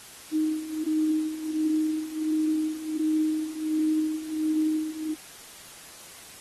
sine beating tone pair, 310.5 / 311.9 Hz, D#4 / D#4, -3 / +4 cents, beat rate 1.4 Hz, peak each -29 / -25 dBFS, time 0.31-5.16 s, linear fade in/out 50 ms, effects white hiss -46 dBFS RMS until 6.4 s + AAC 32 kbps

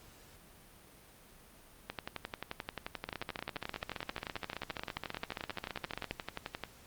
two click trains, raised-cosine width 0.3 ms, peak -21 / -21 dBFS, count 46 / 55, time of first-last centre 3.09-6.11 / 1.9-6.637 s, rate 14.9 / 11.4 Hz, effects pink hiss -58 dBFS RMS until 6.86 s + Opus 48 kbps

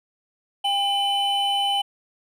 triangle tone pair together, 800 / 3020 Hz, G5 / F#7, +35 / +35 cents, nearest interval octave + major seventh, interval 2300 cents, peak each -21 dBFS, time 0.64-1.82 s, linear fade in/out 10 ms, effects none

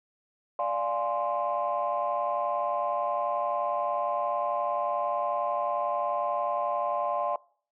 sine chord, D half-diminished seventh, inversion none, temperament equal, 587.3 / 698.5 / 830.6 / 1046.5 Hz, D5 / F5 / Ab5 / C6, 0 / 0 / 0 / 0 cents, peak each -30 / -30 / -34 / -30 dBFS, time 0.59-7.36 s, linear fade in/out 2 ms, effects noise-tail reverb RT60 0.5 s tail -23 dB re dry + tanh soft clip ceiling -18 dBFS

